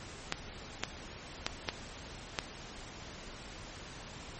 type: clicks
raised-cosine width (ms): 0.2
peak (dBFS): -12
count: 5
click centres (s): 0.324 / 0.836 / 1.465 / 1.688 / 2.388
effects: pink hiss -47 dBFS RMS until 4.39 s + MP3 32 kbps